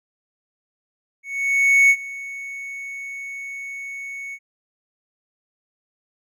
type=tone with ADSR envelope; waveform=triangle; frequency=2217 Hz; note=C#7; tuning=in tune; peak=-8 dBFS; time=1.23-4.39 s; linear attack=670 ms; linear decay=58 ms; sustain=-20 dB; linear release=57 ms; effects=none